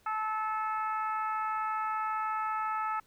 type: harmonic tone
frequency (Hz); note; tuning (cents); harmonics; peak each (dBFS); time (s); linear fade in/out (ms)
434.6; A4; -21; 2 / 3 / 4 / 5 / 6; -34 / -32 / -44 / -47 / -50; 0.06-3; 5
effects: pink hiss -66 dBFS RMS until 3.06 s